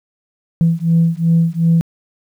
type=beating tone pair; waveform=sine; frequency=164.81 / 167.51 Hz; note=E3 / E3; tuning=0 / +28 cents; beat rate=2.7 Hz; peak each=-13 dBFS; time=0.61-1.81 s; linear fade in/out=0 ms; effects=tanh soft clip ceiling -5 dBFS + 8-bit